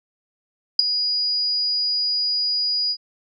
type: tone with ADSR envelope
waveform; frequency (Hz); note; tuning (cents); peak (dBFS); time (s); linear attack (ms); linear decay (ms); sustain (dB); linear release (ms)
sine; 4900; D#8; -27; -6; 0.79-2.97; 4; 9; -13; 62
effects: none